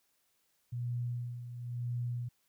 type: tone with tremolo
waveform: sine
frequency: 121.1 Hz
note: B2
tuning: 34 cents flat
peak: -32 dBFS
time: 0.72-2.29 s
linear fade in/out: 10 ms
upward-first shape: sine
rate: 0.98 Hz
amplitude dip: 65%
effects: white hiss -75 dBFS RMS until 2.48 s